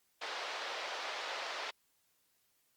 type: band-pass noise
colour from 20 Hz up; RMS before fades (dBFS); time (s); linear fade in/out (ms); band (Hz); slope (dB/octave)
pink; -41; 0.21-1.71; 10; 530 to 4900; 24
effects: white hiss -75 dBFS RMS until 2.76 s + Opus 48 kbps